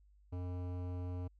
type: tone with hard clipping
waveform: sine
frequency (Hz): 89.7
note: F2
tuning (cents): +47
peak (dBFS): -40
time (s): 0.32-1.28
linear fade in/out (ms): 10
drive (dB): 16
effects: added 50 Hz sine -62 dBFS peak until 1.39 s